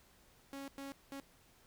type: tone bursts at uneven times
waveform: sawtooth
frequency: 275.6 Hz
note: C#4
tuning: 10 cents flat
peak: -40 dBFS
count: 3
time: 0.53-0.68 / 0.78-0.92 / 1.12-1.2 s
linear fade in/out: 0 ms
effects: pink hiss -66 dBFS RMS until 1.66 s